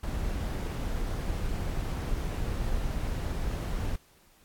brown noise, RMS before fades -31 dBFS, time 0.03-3.96 s, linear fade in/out 5 ms, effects pink hiss -61 dBFS RMS until 4.44 s + AAC 64 kbps

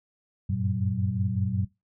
sine tone cluster, 93.7 / 99.1 / 117.2 / 189 Hz, F#2 / G2 / A#2 / F#3, +22 / +19 / +10 / +37 cents, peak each -30 dBFS, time 0.49-1.65 s, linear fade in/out 10 ms, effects noise-tail reverb RT60 0.2 s tail -18 dB re dry

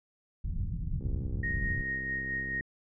pink low-pass noise, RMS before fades -33 dBFS, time 0.44-1.82 s, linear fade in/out 10 ms, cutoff 160 Hz, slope 24 dB/octave
click train, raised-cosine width 3 ms, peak -30 dBFS, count 107, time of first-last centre 1.01-2.609 s, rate 66.3 Hz
sine tone with tremolo, 1864.7 Hz, A#6, in tune, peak -30 dBFS, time 1.43-2.61 s, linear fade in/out 5 ms, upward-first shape sine, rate 4.6 Hz, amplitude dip 40%
effects none

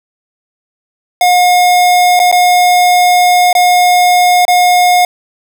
square tone with dropouts, 718 Hz, F5, 48 cents sharp, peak -6 dBFS, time 1.21-5.05 s, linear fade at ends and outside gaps 2 ms, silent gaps 2.193-2.199 / 2.315-2.325 / 3.529-3.551 / 4.452-4.48 s, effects none

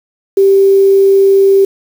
sine tone with quantisation, 391.1 Hz, G4, 4 cents flat, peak -4 dBFS, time 0.37-1.65 s, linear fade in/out 5 ms, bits 5, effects none

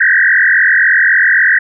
sine tone with frequency modulation, 1735 Hz, A6, 25 cents flat, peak -6 dBFS, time 0-1.59 s, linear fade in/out 10 ms, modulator 43.7 Hz, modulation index 4.8, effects none

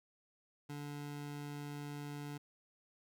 25% pulse tone, 145.4 Hz, D3, 17 cents flat, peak -39 dBFS, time 0.69-2.38 s, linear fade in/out 10 ms, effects none

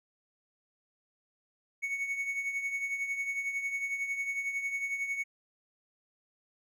triangle tone with tremolo, 2220 Hz, C#7, 2 cents sharp, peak -27 dBFS, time 1.82-5.24 s, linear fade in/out 20 ms, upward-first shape triangle, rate 11 Hz, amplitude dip 65%, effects none

